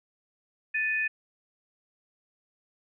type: tone pair together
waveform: sine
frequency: 1760 / 2489 Hz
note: A6 / D#7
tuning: 0 / 0 cents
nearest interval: tritone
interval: 600 cents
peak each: -28 dBFS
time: 0.74-1.08 s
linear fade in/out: 10 ms
effects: none